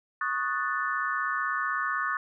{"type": "chord", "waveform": "sine", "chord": "D# half-diminished seventh", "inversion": "third", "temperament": "equal", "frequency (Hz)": [1108.7, 1244.5, 1480, 1760], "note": ["C#6", "D#6", "F#6", "A6"], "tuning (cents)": [0, 0, 0, 0], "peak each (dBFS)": -32, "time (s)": [0.21, 2.17], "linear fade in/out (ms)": 2, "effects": []}